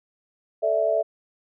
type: chord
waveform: sine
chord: A suspended fourth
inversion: none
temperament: equal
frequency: 440 / 587.3 / 659.3 Hz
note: A4 / D5 / E5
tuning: 0 / 0 / 0 cents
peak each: -27 / -25 / -21 dBFS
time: 0.62-1.03 s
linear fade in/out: 20 ms
effects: none